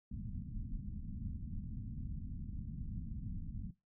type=low-pass noise; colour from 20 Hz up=pink; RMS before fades=-43 dBFS; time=0.11-3.71 s; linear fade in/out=5 ms; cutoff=240 Hz; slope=48 dB/octave; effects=noise-tail reverb RT60 0.2 s tail -17 dB re dry